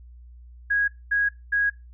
sine tone bursts, 1650 Hz, G#6, 12 cents flat, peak -19 dBFS, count 3, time 0.7-1.7 s, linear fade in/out 10 ms, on 180 ms, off 230 ms, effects noise-tail reverb RT60 0.2 s tail -19 dB re dry + added 60 Hz sine -43 dBFS peak until 1.93 s

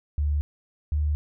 sine tone pair in turn, 73.42 / 74.66 Hz, D2 / D2, 0 / +29 cents, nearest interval unison, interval 29 cents, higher second, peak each -21 dBFS, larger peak neither, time 0.18-0.41 / 0.92-1.15 s, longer neither, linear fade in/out 0 ms, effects none

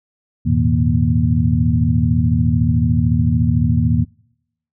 sine tone cluster, 82.5 / 106.5 / 120.3 / 160 / 236.4 Hz, E2 / G#2 / B2 / D#3 / A#3, +2 / +44 / -45 / +49 / +24 cents, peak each -19 dBFS, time 0.45-4.05 s, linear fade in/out 20 ms, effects noise-tail reverb RT60 0.8 s tail -26 dB re dry

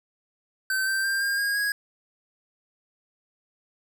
square tone with pitch steps, 1542 / 1563.5 / 1585.4 / 1607.5 / 1629.9 / 1652.7 Hz, G6 / G6 / G6 / G6 / G#6 / G#6, -29 / -5 / +19 / +43 / -33 / -9 cents, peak -24 dBFS, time 0.7-1.72 s, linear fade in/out 2 ms, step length 170 ms, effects 11-bit

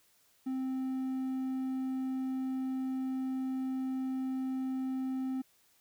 triangle tone, 261.6 Hz, C4, in tune, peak -30 dBFS, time 0.46-5.42 s, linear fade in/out 10 ms, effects white hiss -68 dBFS RMS until 5.8 s

